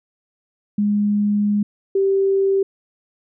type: tone pair in turn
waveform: sine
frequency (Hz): 206.5 / 389.8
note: G#3 / G4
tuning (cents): -10 / -10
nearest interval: major seventh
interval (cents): 1100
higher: second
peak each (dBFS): -15 / -14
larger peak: second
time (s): 0.78-1.63 / 1.95-2.63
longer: first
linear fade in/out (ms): 5
effects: none